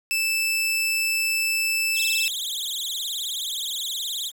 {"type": "tone", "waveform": "sawtooth", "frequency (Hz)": 2637, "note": "E7", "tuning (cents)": 0, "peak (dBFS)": -18, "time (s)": [0.11, 2.28], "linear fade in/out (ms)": 0}
{"type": "tone with vibrato", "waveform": "sawtooth", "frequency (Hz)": 3550, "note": "A7", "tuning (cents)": 15, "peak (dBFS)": -24, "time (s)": [1.94, 4.32], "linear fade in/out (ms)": 50, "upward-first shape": "triangle", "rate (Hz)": 19, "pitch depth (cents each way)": 240}
{"effects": ["8-bit"]}